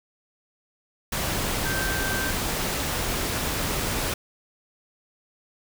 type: tone in noise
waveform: sine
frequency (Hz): 1560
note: G6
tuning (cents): -9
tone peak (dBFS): -29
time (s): 1.65-2.31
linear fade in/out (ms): 5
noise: pink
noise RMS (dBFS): -27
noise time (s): 1.12-4.14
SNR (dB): -5
effects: none